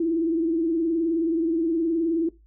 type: tone with vibrato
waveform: sine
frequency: 329.6 Hz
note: E4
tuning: in tune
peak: -20 dBFS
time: 0-2.29 s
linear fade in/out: 5 ms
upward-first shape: triangle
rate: 19 Hz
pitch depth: 83 cents each way
effects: noise-tail reverb RT60 0.2 s tail -17 dB re dry + added 53 Hz sine -52 dBFS peak until 2.46 s